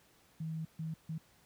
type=tone bursts at uneven times; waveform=sine; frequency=160 Hz; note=D#3; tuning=49 cents sharp; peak=-36 dBFS; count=3; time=0.4-0.65 / 0.79-0.94 / 1.09-1.18 s; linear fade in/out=5 ms; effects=pink hiss -66 dBFS RMS until 1.45 s + high-pass 60 Hz 12 dB/octave